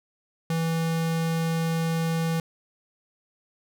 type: tone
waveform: square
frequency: 164.1 Hz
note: E3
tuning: 8 cents flat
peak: -24 dBFS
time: 0.5-2.4 s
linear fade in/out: 2 ms
effects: none